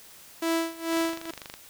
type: tone with tremolo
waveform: sawtooth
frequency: 329.6 Hz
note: E4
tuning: in tune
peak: -19 dBFS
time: 0.42-1.31 s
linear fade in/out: 5 ms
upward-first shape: sine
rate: 2.2 Hz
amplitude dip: 90%
type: click train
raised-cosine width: 0.2 ms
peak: -21 dBFS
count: 16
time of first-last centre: 0.93-1.54 s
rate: 24.6 Hz
effects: white hiss -50 dBFS RMS until 1.69 s